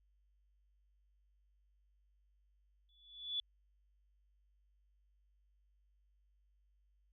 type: tone with exponential growth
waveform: sine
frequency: 3444 Hz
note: A7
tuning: 38 cents flat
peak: -33 dBFS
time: 2.89-3.4 s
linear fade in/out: 1 ms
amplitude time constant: 110 ms
effects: added 50 Hz sine -70 dBFS peak until 7.12 s